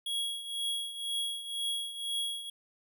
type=tone with tremolo; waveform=square; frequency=3318 Hz; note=G#7; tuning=2 cents flat; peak=-30 dBFS; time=0.06-2.5 s; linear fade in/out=5 ms; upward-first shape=triangle; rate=2 Hz; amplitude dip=75%; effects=none